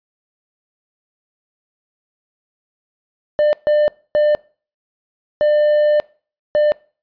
triangle tone bursts at uneven times, 598 Hz, D5, 31 cents sharp, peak -9 dBFS, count 5, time 3.39-3.53 / 3.67-3.88 / 4.15-4.35 / 5.41-6 / 6.55-6.72 s, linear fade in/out 0 ms, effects noise-tail reverb RT60 0.4 s tail -23 dB re dry + resampled to 11025 Hz

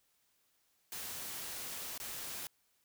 white noise with dropouts, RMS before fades -43 dBFS, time 0.92-2.47 s, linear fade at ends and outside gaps 1 ms, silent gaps 1.978-2 s, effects white hiss -75 dBFS RMS until 2.84 s

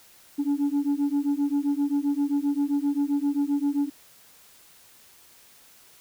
sine beating tone pair, 281.8 / 289.4 Hz, C#4 / D4, +29 / -25 cents, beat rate 7.6 Hz, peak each -23 dBFS, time 0.38-3.9 s, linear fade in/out 20 ms, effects tanh soft clip ceiling -19 dBFS + white hiss -54 dBFS RMS until 6 s

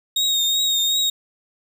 35% pulse tone with vibrato, 3729 Hz, A#7, in tune, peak -16 dBFS, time 0.16-1.1 s, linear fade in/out 5 ms, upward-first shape triangle, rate 2.7 Hz, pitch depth 41 cents each way, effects none

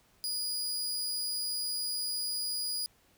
sawtooth tone, 4903 Hz, D#8, 26 cents flat, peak -29 dBFS, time 0.24-2.86 s, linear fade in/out 0 ms, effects pink hiss -66 dBFS RMS until 3.17 s

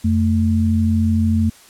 sine tone pair together, 88.8 / 221.7 Hz, F2 / A3, +29 / +13 cents, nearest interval octave + major third, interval 1584 cents, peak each -16 dBFS, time 0.04-1.5 s, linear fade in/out 10 ms, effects white hiss -46 dBFS RMS until 1.69 s + low-pass 11000 Hz 12 dB/octave

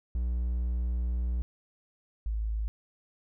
triangle / sine tone pair in turn, 60.3 / 53.95 Hz, B1 / A1, -41 / -33 cents, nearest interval major second, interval 192 cents, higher first, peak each -25 / -28 dBFS, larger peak first, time 0.15-1.42 / 2.26-2.68 s, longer first, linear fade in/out 0 ms, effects none

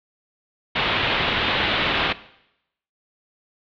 white low-pass noise, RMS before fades -22 dBFS, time 0.75-2.13 s, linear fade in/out 10 ms, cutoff 3700 Hz, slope 48 dB/octave, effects noise-tail reverb RT60 0.8 s tail -17 dB re dry

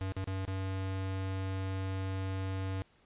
square tone with dropouts, 95.4 Hz, G2, 47 cents flat, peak -34 dBFS, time 0.01-2.82 s, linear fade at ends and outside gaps 0 ms, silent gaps 0.121-0.166 / 0.242-0.274 / 0.451-0.478 s, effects pink hiss -66 dBFS RMS until 3.05 s + resampled to 8000 Hz

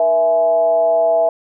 sine tone with frequency modulation, 659.3 Hz, E5, in tune, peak -11 dBFS, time 0-1.29 s, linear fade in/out 2 ms, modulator 180 Hz, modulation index 0.52, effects none

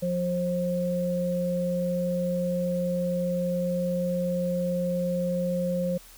sine tone pair together, 177.5 / 531.9 Hz, F3 / C5, +28 / +28 cents, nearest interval octave + perfect fifth, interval 1900 cents, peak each -27 dBFS, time 0.02-5.98 s, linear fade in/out 10 ms, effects added 40 Hz sine -53 dBFS peak until 6.17 s + white hiss -51 dBFS RMS until 6.17 s

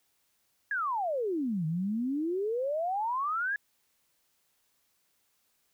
sine exponential two-way sweep, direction down then up, 1708 to 153.2 to 1708 Hz, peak -28 dBFS, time 0.71-3.56 s, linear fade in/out 2 ms, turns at 1.66 s, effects white hiss -73 dBFS RMS until 5.73 s

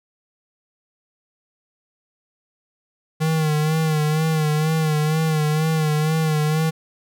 square tone with vibrato, 155.56 Hz, D#3, in tune, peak -18 dBFS, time 3.2-6.71 s, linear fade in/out 20 ms, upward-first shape sine, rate 2.1 Hz, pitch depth 50 cents each way, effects none

